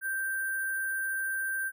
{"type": "tone with sample-and-hold", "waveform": "sine", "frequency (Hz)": 1568, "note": "G6", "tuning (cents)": 0, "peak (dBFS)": -29, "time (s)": [0.01, 1.72], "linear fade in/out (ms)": 50, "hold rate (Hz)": 11025, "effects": []}